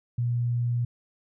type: tone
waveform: sine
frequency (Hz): 120.2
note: B2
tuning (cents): -46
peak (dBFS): -23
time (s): 0.18-0.85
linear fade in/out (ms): 5
effects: none